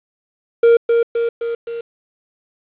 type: tone with echo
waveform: triangle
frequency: 466.2 Hz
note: A#4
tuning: in tune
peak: -5 dBFS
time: 0.63-0.77 s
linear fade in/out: 5 ms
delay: 260 ms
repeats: 4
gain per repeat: -4 dB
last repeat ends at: 1.81 s
effects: resampled to 8000 Hz + 7-bit